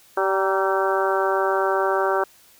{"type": "harmonic tone with a mistuned harmonic", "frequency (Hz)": 193, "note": "G3", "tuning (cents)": -27, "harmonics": [2, 3, 4, 5, 6, 7, 8], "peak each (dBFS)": [-23, -25, -26, -27, -28, -28, -29], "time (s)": [0.17, 2.24], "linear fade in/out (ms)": 5, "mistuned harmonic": 5, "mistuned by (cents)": -46, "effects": ["white hiss -53 dBFS RMS until 2.59 s"]}